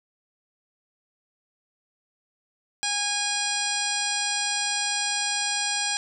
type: harmonic tone with a mistuned harmonic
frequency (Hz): 820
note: G#5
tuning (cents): -22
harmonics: 1 / 2 / 3 / 4 / 5 / 6 / 7 / 9 / 10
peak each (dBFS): -33 / -33 / -33 / -33 / -33 / -33 / -33 / -33 / -33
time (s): 2.83-5.97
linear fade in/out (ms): 0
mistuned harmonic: 10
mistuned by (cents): -16
effects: none